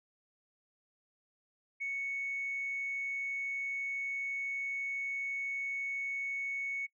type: tone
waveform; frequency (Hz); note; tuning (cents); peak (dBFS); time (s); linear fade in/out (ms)
sine; 2217; C#7; 0; -33; 1.8-6.87; 20
effects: noise-tail reverb RT60 0.1 s tail -24 dB re dry + tanh soft clip ceiling -29 dBFS